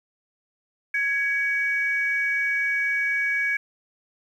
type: tone pair together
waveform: sine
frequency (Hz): 1661.2 / 2262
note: G#6 / C#7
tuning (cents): 0 / +34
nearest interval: perfect fourth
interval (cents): 534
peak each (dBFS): -24 / -23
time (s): 0.94-3.57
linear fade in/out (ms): 5
effects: tanh soft clip ceiling -13 dBFS + 9-bit